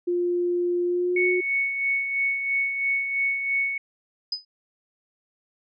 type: tone with pitch glide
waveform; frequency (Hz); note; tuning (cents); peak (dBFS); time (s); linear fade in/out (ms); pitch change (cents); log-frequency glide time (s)
sine; 351.9 to 362.2; F4 to F#4; +13 to -37; -21; 0.07-1.41; 10; +50; 0.85-1.28
type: tone with tremolo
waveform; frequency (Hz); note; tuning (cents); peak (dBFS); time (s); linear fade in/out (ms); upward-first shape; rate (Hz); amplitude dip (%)
sine; 2217; C#7; 0; -20; 1.16-3.78; 5; sine; 3; 50
type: tone with exponential decay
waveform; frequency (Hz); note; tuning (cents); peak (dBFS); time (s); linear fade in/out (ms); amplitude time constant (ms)
sine; 5000; D#8; +8; -21; 4.32-4.45; 5; 28
effects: none